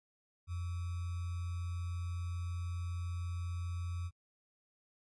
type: tone with sample-and-hold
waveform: sine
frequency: 87.31 Hz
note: F2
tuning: in tune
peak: -36 dBFS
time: 0.47-4.11 s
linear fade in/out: 50 ms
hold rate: 1225 Hz
effects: noise-tail reverb RT60 0.1 s tail -25 dB re dry + resampled to 24000 Hz